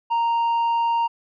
sine tone with tanh clipping, 930 Hz, A#5, 4 cents flat, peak -19 dBFS, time 0.1-1.08 s, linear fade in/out 20 ms, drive 4 dB, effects none

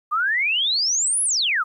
sine exponential two-way sweep, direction up then down, 1174.7 to 11000 to 1174.7 Hz, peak -18 dBFS, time 0.11-1.64 s, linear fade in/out 20 ms, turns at 1.23 s, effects 10-bit

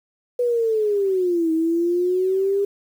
sine linear two-way sweep, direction down then up, 493.9 to 319.2 to 403.7 Hz, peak -17 dBFS, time 0.39-2.65 s, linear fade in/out 5 ms, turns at 1.52 s, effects 8-bit

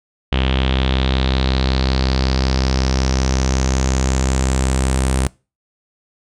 sawtooth tone with low-pass filter sweep, 65.41 Hz, C2, in tune, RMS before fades -17 dBFS, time 0.32-5.27 s, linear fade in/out 0 ms, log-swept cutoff 3100 to 9000 Hz, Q 4.7, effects noise-tail reverb RT60 0.3 s tail -23 dB re dry

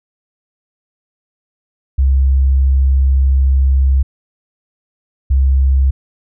sine tone pair in turn, 66.9 / 66.9 Hz, C2 / C2, +39 / +39 cents, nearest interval unison, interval 0 cents, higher neither, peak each -8 dBFS, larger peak neither, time 1.98-4.03 / 5.3-5.91 s, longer first, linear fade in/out 10 ms, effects none

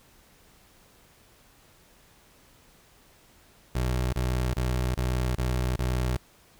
25% pulse tone bursts, 62.4 Hz, B1, 19 cents sharp, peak -21 dBFS, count 6, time 3.75-6.17 s, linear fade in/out 5 ms, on 380 ms, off 28 ms, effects pink hiss -58 dBFS RMS until 6.59 s

